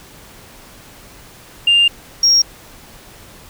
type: tone pair in turn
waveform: sine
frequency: 2800 / 5587 Hz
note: F7 / F8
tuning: +4 / 0 cents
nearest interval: octave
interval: 1196 cents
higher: second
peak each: -7 dBFS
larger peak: neither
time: 1.67-1.88 / 2.23-2.42 s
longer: first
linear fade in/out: 5 ms
effects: tanh soft clip ceiling -5 dBFS + pink hiss -41 dBFS RMS until 3.49 s